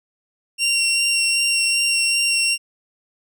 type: tone with vibrato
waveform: 20% pulse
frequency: 2751 Hz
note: F7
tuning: 27 cents flat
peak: -11 dBFS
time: 0.58-2.58 s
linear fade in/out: 50 ms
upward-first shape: sine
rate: 2.6 Hz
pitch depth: 12 cents each way
effects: none